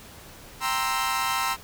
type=chord; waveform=sawtooth; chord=C dominant seventh; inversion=second; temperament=equal; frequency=784 / 932.3 / 1046.5 / 1318.5 Hz; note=G5 / Bb5 / C6 / E6; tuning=0 / 0 / 0 / 0 cents; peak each=-29 / -26 / -25 / -25 dBFS; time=0.6-1.57 s; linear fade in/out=50 ms; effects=pink hiss -46 dBFS RMS until 1.63 s